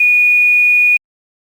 sine tone with quantisation, 2457 Hz, D#7, 22 cents flat, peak -7 dBFS, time 0-0.97 s, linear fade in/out 5 ms, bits 6, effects Opus 48 kbps

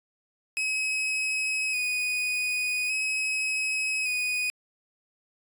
40% pulse tone with vibrato, 2517 Hz, D#7, 19 cents sharp, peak -25 dBFS, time 0.57-4.5 s, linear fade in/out 0 ms, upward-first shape square, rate 0.43 Hz, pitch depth 24 cents each way, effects resampled to 32000 Hz

